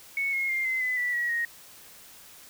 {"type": "tone with pitch steps", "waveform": "sine", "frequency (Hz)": [2211, 2159, 2109, 2059, 2011, 1964.1, 1918.1, 1873.2], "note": ["C#7", "C#7", "C7", "C7", "B6", "B6", "A#6", "A#6"], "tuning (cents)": [-5, -46, 13, -28, 31, -10, 49, 8], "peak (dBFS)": -25, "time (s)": [0.17, 1.45], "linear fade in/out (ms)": 2, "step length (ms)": 160, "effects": ["white hiss -50 dBFS RMS until 2.49 s"]}